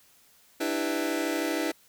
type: chord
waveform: sawtooth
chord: E minor seventh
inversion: third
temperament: just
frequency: 296.7 / 329.6 / 395.6 / 494.4 Hz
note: D4 / E4 / G4 / B4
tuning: +18 / 0 / +16 / +2 cents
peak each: -27 / -26 / -32 / -31 dBFS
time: 0.6-1.72 s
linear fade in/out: 10 ms
effects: white hiss -60 dBFS RMS until 1.88 s